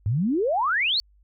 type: exponential sweep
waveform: sine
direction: up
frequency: 95.8 to 4582 Hz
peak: -20 dBFS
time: 0.06-1 s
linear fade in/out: 0 ms
effects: added 50 Hz sine -55 dBFS peak until 1.23 s